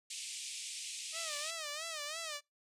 white band-pass noise, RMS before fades -44 dBFS, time 0.1-1.51 s, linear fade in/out 5 ms, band 2300 to 9200 Hz, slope 48 dB/octave
5% pulse tone with vibrato, 622.3 Hz, D#5, in tune, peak -28 dBFS, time 1.12-2.41 s, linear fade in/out 50 ms, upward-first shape sine, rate 3 Hz, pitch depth 120 cents each way
effects noise-tail reverb RT60 0.2 s tail -24 dB re dry + resampled to 32000 Hz

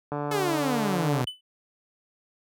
click train, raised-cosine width 1 ms, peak -17 dBFS, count 161, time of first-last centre 0.12-1.216 s, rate 146 Hz
sawtooth exponential sweep, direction down, 440 to 120 Hz, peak -21 dBFS, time 0.31-1.25 s, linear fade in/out 5 ms
triangle tone with exponential decay, 3001 Hz, F#7, 24 cents sharp, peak -25 dBFS, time 1.27-1.41 s, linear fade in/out 5 ms, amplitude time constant 30 ms
effects high-pass 60 Hz 12 dB/octave

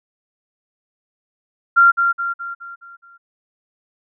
sine tone with echo, 1384 Hz, F6, 16 cents flat, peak -7 dBFS, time 1.76-1.92 s, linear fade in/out 20 ms, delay 210 ms, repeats 6, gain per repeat -6 dB, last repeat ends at 3.18 s, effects none

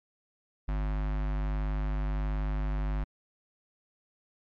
square tone with notch filter, 50.7 Hz, G#1, 41 cents flat, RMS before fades -30 dBFS, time 0.68-3.04 s, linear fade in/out 5 ms, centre 430 Hz, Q 1.6, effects low-pass 2000 Hz 12 dB/octave + MP3 64 kbps

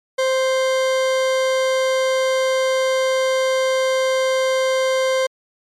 40% pulse tone, 523.3 Hz, C5, in tune, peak -15 dBFS, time 0.18-5.27 s, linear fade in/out 10 ms, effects low-pass 8000 Hz 12 dB/octave + MP3 96 kbps

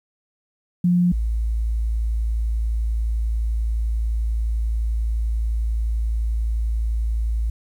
sine tone pair in turn, 176.9 / 55.72 Hz, F3 / A1, +23 / +23 cents, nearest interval octave + minor sixth, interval 2000 cents, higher first, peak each -14 / -19 dBFS, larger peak first, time 0.84-1.12 / 1.12-7.5 s, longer second, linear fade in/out 5 ms, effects 9-bit

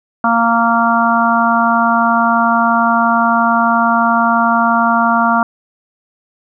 harmonic tone, 231.5 Hz, A#3, 12 cents flat, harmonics 1 / 3 / 4 / 5 / 6, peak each -16 / -16 / -16 / -16 / -16 dBFS, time 0.24-5.43 s, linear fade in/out 2 ms, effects none

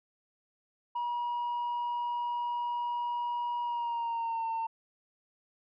sine tone with pitch glide, 960 to 906.1 Hz, B5 to A#5, -49 to -49 cents, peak -28 dBFS, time 0.95-4.67 s, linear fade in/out 10 ms, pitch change -100 cents, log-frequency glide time 3.62-4.46 s, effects tanh soft clip ceiling -29 dBFS

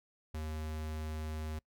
square tone, 77.78 Hz, D#2, in tune, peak -38 dBFS, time 0.34-1.59 s, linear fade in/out 5 ms, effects noise-tail reverb RT60 0.1 s tail -24 dB re dry

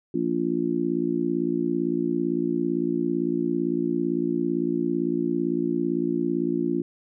harmonic tone, 57.8 Hz, A#1, 14 cents flat, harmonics 3 / 4 / 5 / 6, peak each -31 / -30 / -26 / -26 dBFS, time 0.14-6.82 s, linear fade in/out 5 ms, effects none

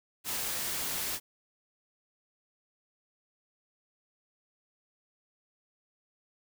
white noise, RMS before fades -34 dBFS, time 0.24-1.2 s, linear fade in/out 50 ms, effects none

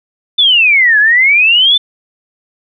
sine exponential two-way sweep, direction down then up, 3576 to 1654 to 3576 Hz, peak -5 dBFS, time 0.38-1.78 s, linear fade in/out 10 ms, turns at 0.99 s, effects none

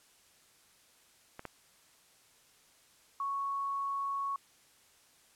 clicks, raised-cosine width 0.5 ms, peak -28 / -25 dBFS, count 2, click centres 1.394 / 1.453 s
sine tone, 1108.7 Hz, C#6, in tune, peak -32 dBFS, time 3.2-4.36 s, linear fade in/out 2 ms
effects white hiss -64 dBFS RMS until 5.35 s + low-pass 11000 Hz 12 dB/octave

